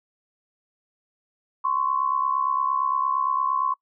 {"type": "tone pair together", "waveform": "sine", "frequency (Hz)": [1037, 1105.7], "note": ["C6", "C#6"], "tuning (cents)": [-16, -5], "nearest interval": "minor second", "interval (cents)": 111, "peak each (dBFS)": -24, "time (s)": [1.64, 3.74], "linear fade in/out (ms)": 10, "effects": ["noise-tail reverb RT60 0.1 s tail -23 dB re dry"]}